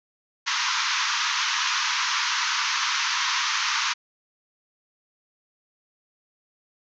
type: band-pass noise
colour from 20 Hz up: pink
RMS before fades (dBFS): -25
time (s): 0.46-3.94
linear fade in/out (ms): 20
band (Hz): 930 to 6500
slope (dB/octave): 96
effects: none

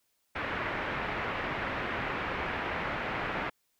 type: low-pass noise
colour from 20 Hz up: white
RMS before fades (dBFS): -34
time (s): 0.35-3.5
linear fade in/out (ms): 10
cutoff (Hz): 2200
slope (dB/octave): 24
effects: white hiss -75 dBFS RMS until 3.79 s

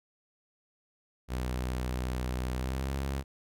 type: tone with pitch glide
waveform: sawtooth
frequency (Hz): 62.7 to 67.98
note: B1 to C#2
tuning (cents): +27 to -33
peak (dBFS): -27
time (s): 1.28-3.24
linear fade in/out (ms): 50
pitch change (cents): +140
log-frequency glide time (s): 2.53-2.93
effects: none

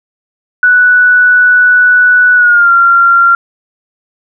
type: tone with pitch glide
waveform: sine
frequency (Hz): 1480 to 1380.9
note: F#6 to F6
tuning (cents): 0 to -20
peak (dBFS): -3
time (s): 0.63-3.35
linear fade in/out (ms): 2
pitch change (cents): -120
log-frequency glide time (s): 2.35-2.71
effects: none

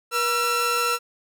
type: tone pair together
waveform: sawtooth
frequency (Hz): 480.1 / 1347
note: B4 / E6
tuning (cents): -49 / +37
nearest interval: octave + tritone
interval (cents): 1786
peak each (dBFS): -23 / -18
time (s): 0.11-0.99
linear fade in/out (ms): 50
effects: none

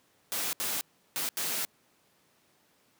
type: noise bursts at uneven times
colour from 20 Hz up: white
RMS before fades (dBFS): -32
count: 4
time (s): 0.32-0.53 / 0.6-0.81 / 1.16-1.29 / 1.37-1.65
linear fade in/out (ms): 0
effects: pink hiss -67 dBFS RMS until 2.99 s + high-pass 150 Hz 12 dB/octave

